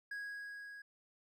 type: tone with level ramp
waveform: triangle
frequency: 1653 Hz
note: G#6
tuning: 9 cents flat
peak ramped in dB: -38 to -47 dBFS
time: 0.11-0.82 s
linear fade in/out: 5 ms
effects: none